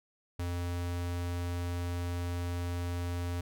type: tone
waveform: square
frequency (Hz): 87.5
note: F2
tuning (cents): +4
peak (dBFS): -33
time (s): 0.39-3.41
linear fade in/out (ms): 5
effects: none